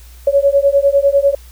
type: beating tone pair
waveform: sine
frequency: 554.4 / 564.4 Hz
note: C#5 / C#5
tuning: 0 / +31 cents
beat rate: 10 Hz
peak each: -12 dBFS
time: 0.27-1.35 s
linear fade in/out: 5 ms
effects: added 60 Hz sine -36 dBFS peak until 1.51 s + white hiss -46 dBFS RMS until 1.51 s